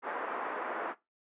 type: band-pass noise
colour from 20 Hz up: white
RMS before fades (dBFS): -37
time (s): 0.02-0.95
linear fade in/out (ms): 50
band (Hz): 320 to 1500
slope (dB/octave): 24
effects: noise-tail reverb RT60 0.2 s tail -17 dB re dry + resampled to 8000 Hz